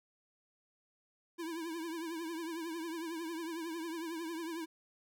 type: tone with vibrato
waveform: square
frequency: 329.6 Hz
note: E4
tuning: in tune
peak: -39 dBFS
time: 1.38-4.66 s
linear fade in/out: 20 ms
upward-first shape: triangle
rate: 11 Hz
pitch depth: 99 cents each way
effects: none